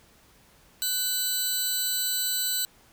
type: tone pair together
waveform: 10% pulse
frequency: 1500 / 4005 Hz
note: F#6 / B7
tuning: +23 / +23 cents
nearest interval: octave + perfect fourth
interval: 1700 cents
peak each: -26 / -19 dBFS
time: 0.82-2.65 s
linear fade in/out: 0 ms
effects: pink hiss -58 dBFS RMS until 2.92 s